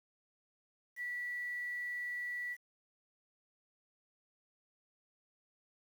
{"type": "tone with quantisation", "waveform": "sine", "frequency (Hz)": 1953, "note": "B6", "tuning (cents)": -20, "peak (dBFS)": -37, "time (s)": [0.96, 2.57], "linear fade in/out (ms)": 50, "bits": 10, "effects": []}